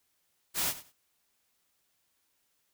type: noise with echo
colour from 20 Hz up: white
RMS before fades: -30 dBFS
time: 0.54-0.74 s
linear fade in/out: 50 ms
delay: 95 ms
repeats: 2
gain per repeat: -15 dB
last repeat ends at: 0.93 s
effects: white hiss -75 dBFS RMS until 2.73 s